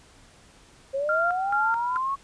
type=linear sweep; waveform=sine; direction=up; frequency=531 to 1116 Hz; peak=-24 dBFS; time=0.93-2.16 s; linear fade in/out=20 ms
type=tone with tremolo; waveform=sine; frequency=1387 Hz; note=F6; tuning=12 cents flat; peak=-22 dBFS; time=1.09-1.97 s; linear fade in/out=2 ms; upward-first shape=square; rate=2.3 Hz; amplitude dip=80%
effects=pink hiss -54 dBFS RMS until 2.23 s + resampled to 22050 Hz

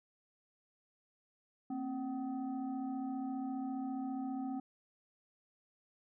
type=tone with frequency modulation; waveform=sine; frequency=265.9 Hz; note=C4; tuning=28 cents sharp; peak=-36 dBFS; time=1.7-4.6 s; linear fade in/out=5 ms; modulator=497 Hz; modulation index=0.75; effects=none

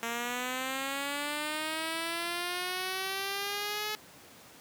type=linear sweep; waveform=5% pulse; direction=up; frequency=230.1 to 427.6 Hz; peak=-21 dBFS; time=0.03-3.95 s; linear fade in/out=0 ms; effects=pink hiss -53 dBFS RMS until 4.6 s + high-pass 150 Hz 12 dB/octave

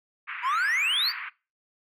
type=band-pass noise; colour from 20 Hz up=white; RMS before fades=-36 dBFS; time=0.27-1.3 s; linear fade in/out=20 ms; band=1100 to 2500 Hz; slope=48 dB/octave
type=exponential sweep; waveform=triangle; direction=up; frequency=938 to 4884 Hz; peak=-21 dBFS; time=0.42-1.13 s; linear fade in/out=50 ms
effects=noise-tail reverb RT60 0.3 s tail -21 dB re dry

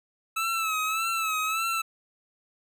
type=tone with vibrato; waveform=25% pulse; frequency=1305 Hz; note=E6; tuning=18 cents flat; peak=-22 dBFS; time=0.36-1.82 s; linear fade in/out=10 ms; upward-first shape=sine; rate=1.7 Hz; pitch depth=58 cents each way; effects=none

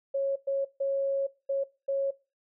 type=tone bursts at uneven times; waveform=sine; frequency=549 Hz; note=C#5; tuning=17 cents flat; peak=-25 dBFS; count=5; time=0.14-0.36 / 0.47-0.65 / 0.8-1.27 / 1.49-1.64 / 1.88-2.11 s; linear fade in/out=10 ms; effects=noise-tail reverb RT60 0.3 s tail -21 dB re dry

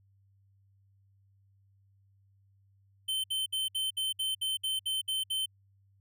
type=tone bursts; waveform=square; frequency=3085 Hz; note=G7; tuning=28 cents flat; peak=-30 dBFS; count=11; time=3.08-5.46 s; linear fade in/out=10 ms; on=160 ms; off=62 ms; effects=added 98 Hz sine -63 dBFS peak until 6 s

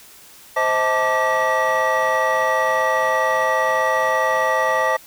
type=tone cluster; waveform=triangle; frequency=522 / 637 / 881 / 1172 / 1922 Hz; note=C5 / D#5 / A5 / D6 / B6; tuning=-4 / +41 / +2 / -4 / -48 cents; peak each=-20 dBFS; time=0.56-4.97 s; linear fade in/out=10 ms; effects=tanh soft clip ceiling -8 dBFS + white hiss -45 dBFS RMS until 5.06 s

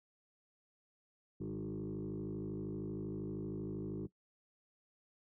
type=tone with frequency modulation; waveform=sine; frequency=246.9 Hz; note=B3; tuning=in tune; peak=-37 dBFS; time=1.4-4.07 s; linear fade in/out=10 ms; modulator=52.8 Hz; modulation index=2.7; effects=noise-tail reverb RT60 0.1 s tail -18 dB re dry + tanh soft clip ceiling -35 dBFS

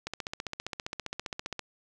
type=click train; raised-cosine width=0.2 ms; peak=-17 dBFS; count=24; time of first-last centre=0.07-1.593 s; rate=15.1 Hz; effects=none

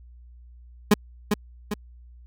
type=tone with echo; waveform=30% pulse; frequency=208.2 Hz; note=G#3; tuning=5 cents sharp; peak=-10 dBFS; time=0.91-0.94 s; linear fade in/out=5 ms; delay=400 ms; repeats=2; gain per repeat=-6 dB; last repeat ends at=1.74 s; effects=added 60 Hz sine -45 dBFS peak until 2.26 s

